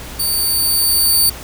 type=tone with level ramp; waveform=10% pulse; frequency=4578 Hz; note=D8; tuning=45 cents flat; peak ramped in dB=-9 to -3 dBFS; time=0.19-1.3 s; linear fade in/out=10 ms; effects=added 60 Hz sine -34 dBFS peak until 1.43 s + pink hiss -32 dBFS RMS until 1.43 s